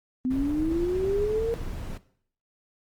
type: linear sweep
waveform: sine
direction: up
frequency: 250.6 to 466.2 Hz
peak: -23 dBFS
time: 0.25-1.54 s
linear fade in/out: 0 ms
type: noise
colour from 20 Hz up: brown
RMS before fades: -34 dBFS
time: 0.3-1.98 s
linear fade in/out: 10 ms
effects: noise-tail reverb RT60 0.6 s tail -17 dB re dry + Opus 32 kbps